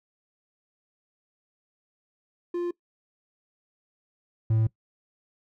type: tone pair in turn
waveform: triangle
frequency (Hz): 349.2 / 110.95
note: F4 / A2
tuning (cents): 0 / +15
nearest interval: octave + minor sixth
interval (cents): 1985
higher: first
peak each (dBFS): -24 / -18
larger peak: second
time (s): 2.54-2.71 / 4.5-4.67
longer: neither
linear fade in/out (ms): 5
effects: noise-tail reverb RT60 0.1 s tail -21 dB re dry